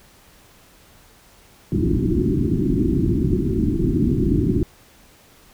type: low-pass noise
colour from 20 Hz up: white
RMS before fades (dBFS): -19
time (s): 1.72-4.63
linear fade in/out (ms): 2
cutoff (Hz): 370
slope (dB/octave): 96
effects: pink hiss -51 dBFS RMS until 5.53 s